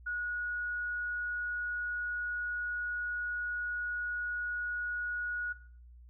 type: tone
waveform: sine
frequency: 1455 Hz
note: F#6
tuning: 29 cents flat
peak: -33 dBFS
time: 0.06-5.53 s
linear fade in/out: 10 ms
effects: noise-tail reverb RT60 0.5 s tail -17 dB re dry + added 60 Hz sine -51 dBFS peak until 6.09 s